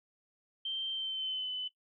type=tone with pitch glide; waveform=sine; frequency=3136 to 3015 Hz; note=G7 to F#7; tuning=0 to +32 cents; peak=-33 dBFS; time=0.65-1.68 s; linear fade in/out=5 ms; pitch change=-68 cents; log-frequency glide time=0.91-1.51 s; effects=noise-tail reverb RT60 0.1 s tail -17 dB re dry